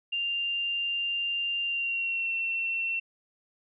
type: tone with pitch glide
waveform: sine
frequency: 2791 to 2707 Hz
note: F7 to E7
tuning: -2 to +45 cents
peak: -27 dBFS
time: 0.12-3 s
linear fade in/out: 10 ms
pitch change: -53 cents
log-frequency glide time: 1.64-2.31 s
effects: none